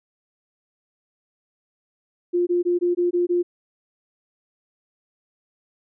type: tone bursts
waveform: sine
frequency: 351.7 Hz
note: F4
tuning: 12 cents sharp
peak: -17 dBFS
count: 7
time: 2.33-3.43 s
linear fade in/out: 20 ms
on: 140 ms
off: 20 ms
effects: none